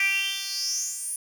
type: tone with high-pass filter sweep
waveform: 10% pulse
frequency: 392 Hz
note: G4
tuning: in tune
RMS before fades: -28 dBFS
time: 0-1.16 s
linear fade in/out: 2 ms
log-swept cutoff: 2200 to 10000 Hz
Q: 7.5
effects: none